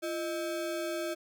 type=ring-modulated tone; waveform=square; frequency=481.7 Hz; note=B4; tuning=43 cents flat; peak=-30 dBFS; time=0.02-1.15 s; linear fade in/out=20 ms; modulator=139 Hz; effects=none